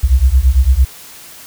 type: beating tone pair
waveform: sine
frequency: 60.6 / 69.5 Hz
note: B1 / C#2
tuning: -32 / +5 cents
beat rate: 8.9 Hz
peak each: -10 dBFS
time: 0.03-0.85 s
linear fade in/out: 10 ms
effects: white hiss -36 dBFS RMS until 1.46 s